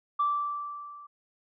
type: tone with level ramp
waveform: sine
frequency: 1167 Hz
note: D6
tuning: 11 cents flat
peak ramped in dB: -21 to -45 dBFS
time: 0.19-1.07 s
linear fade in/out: 10 ms
effects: tanh soft clip ceiling -18 dBFS